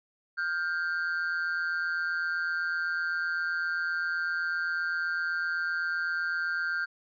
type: ring-modulated tone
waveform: triangle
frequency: 1492 Hz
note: F#6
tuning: 14 cents sharp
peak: -23 dBFS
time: 0.37-6.86 s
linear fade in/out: 20 ms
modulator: 83.9 Hz
effects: resampled to 11025 Hz